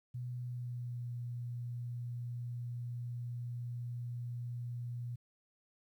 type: tone with pitch glide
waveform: sine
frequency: 123.47 to 120.72 Hz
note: B2 to B2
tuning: 0 to -39 cents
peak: -38 dBFS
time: 0.14-5.16 s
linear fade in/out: 10 ms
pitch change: -39 cents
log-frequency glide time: 0.33-1.12 s
effects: 12-bit